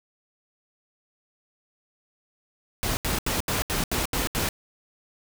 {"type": "noise bursts", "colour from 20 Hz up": "pink", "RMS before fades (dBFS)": -26, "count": 8, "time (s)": [2.83, 4.489], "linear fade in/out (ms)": 0, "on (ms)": 140, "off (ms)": 77, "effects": []}